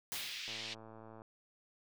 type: noise with exponential decay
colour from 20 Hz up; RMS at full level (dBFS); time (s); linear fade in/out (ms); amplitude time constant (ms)
white; -39; 0.12-0.63; 0; 110
type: band-pass noise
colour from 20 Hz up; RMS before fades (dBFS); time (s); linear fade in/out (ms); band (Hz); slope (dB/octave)
pink; -44; 0.14-0.75; 20; 2300 to 4900; 24
type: click train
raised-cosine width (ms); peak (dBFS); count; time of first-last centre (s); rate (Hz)
1; -39; 83; 0.48-1.219; 111
effects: none